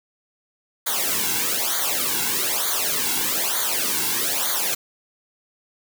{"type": "noise with flanger", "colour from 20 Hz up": "white", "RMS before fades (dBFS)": -23, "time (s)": [0.86, 4.75], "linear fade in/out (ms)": 10, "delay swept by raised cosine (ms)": [0.37, 1.67], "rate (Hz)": 1.1, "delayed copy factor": -1, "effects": []}